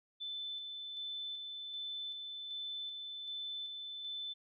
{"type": "tone with tremolo", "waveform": "sine", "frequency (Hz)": 3520, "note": "A7", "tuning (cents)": 0, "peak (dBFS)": -39, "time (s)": [0.2, 4.34], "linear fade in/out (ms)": 20, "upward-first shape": "square", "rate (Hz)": 1.3, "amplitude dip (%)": 30, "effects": []}